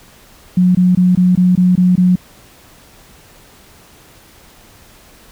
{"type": "tone bursts", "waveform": "sine", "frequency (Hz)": 181.2, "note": "F#3", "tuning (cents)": -36, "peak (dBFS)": -7, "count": 8, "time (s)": [0.57, 2.157], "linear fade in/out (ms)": 5, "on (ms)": 180, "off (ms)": 21, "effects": ["pink hiss -44 dBFS RMS until 5.31 s"]}